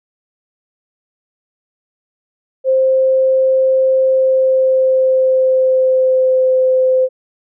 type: tone with pitch glide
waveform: sine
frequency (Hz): 525 to 516.6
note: C5 to C5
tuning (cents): +6 to -22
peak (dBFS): -9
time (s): 2.64-7.09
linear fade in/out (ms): 50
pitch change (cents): -28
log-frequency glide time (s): 4.04-6.54
effects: none